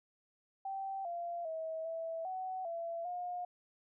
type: tone with pitch steps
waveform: sine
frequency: 777 / 689 / 643 / 656 / 749 / 673 / 714 Hz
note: G5 / F5 / E5 / E5 / F#5 / E5 / F5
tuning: -16 / -24 / -43 / -9 / +21 / +36 / +38 cents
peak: -37 dBFS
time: 0.65-3.45 s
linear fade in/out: 5 ms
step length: 400 ms
effects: none